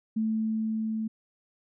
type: tone with level ramp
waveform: sine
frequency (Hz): 220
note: A3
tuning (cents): 0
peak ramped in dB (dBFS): -24 to -28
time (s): 0.16-1.08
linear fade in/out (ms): 10
effects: none